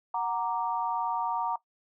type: chord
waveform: sine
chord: Gb augmented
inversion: none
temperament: equal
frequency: 740 / 932.3 / 1174.7 Hz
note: Gb5 / Bb5 / D6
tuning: 0 / 0 / 0 cents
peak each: -33 / -29 / -35 dBFS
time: 0.14-1.56 s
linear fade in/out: 5 ms
effects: noise-tail reverb RT60 0.1 s tail -17 dB re dry